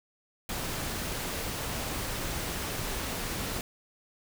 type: noise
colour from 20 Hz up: pink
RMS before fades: -34 dBFS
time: 0.49-3.61 s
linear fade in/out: 2 ms
effects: none